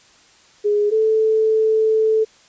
sine tone pair in turn, 414.8 / 438.6 Hz, G#4 / A4, -2 / -6 cents, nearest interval minor second, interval 96 cents, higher second, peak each -14 / -13 dBFS, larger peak second, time 0.64-0.91 / 0.91-2.25 s, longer second, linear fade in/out 20 ms, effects white hiss -51 dBFS RMS until 2.48 s + resampled to 16000 Hz

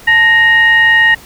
sine tone with frequency modulation, 1864.7 Hz, A#6, in tune, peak -5 dBFS, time 0.07-1.15 s, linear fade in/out 10 ms, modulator 988 Hz, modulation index 0.45, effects pink hiss -37 dBFS RMS until 1.25 s

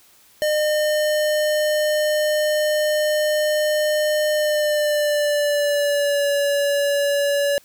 square tone with pitch glide, 607 to 569.6 Hz, D#5 to C#5, -43 to +47 cents, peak -18 dBFS, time 0.42-7.58 s, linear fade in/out 0 ms, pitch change -110 cents, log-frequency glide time 4.32-6.28 s, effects white hiss -53 dBFS RMS until 7.64 s

